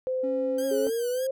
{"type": "tone with pitch glide", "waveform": "sine", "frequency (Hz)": [515, 538.4], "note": ["C5", "C5"], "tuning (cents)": [-28, 49], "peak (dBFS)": -25, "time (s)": [0.07, 0.87], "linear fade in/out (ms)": 0, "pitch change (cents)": 77, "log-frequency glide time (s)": [0.61, 0.66]}
{"type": "tone", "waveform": "triangle", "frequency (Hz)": 273.1, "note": "C#4", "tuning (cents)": -26, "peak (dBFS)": -29, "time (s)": [0.23, 0.9], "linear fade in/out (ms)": 10}
{"type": "tone with vibrato", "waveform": "5% pulse", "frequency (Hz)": 1553, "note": "G6", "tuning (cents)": -17, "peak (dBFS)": -28, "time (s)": [0.58, 1.27], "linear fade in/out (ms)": 5, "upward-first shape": "triangle", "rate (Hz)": 3.4, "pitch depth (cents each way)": 110}
{"type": "linear sweep", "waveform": "sine", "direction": "up", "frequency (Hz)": [409, 537], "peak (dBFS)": -25, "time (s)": [0.71, 1.31], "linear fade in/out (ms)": 5}
{"effects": []}